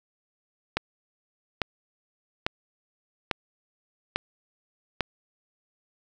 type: click train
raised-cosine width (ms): 0.3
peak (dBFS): -8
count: 6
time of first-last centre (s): 0.77-5.007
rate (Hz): 1.18
effects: none